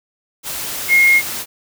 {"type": "tone in noise", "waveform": "sine", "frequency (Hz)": 2147, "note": "C7", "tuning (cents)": 44, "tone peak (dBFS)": -8, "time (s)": [0.88, 1.22], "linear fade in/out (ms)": 50, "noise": "white", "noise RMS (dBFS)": -25, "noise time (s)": [0.43, 1.46], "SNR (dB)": 14, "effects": []}